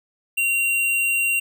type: tone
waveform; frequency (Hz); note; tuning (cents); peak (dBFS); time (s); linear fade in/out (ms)
square; 2758; F7; -22; -19; 0.37-1.4; 10
effects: none